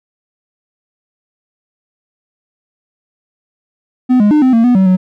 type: tone with pitch steps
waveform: triangle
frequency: 252.8 / 207.4 / 301.6 / 258.1 / 228.7 / 245.9 / 190.1 / 185.1 Hz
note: B3 / G#3 / D4 / C4 / A#3 / B3 / F#3 / F#3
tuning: +41 / -2 / +46 / -23 / -33 / -7 / +47 / +1 cents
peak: -4 dBFS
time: 4.09-4.97 s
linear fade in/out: 20 ms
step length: 110 ms
effects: none